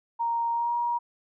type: tone with pitch glide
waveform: sine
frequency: 932.3 to 950.8 Hz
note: A#5 to A#5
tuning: 0 to +34 cents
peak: -24 dBFS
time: 0.19-0.99 s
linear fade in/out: 20 ms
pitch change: +34 cents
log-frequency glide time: 0.52-0.75 s
effects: none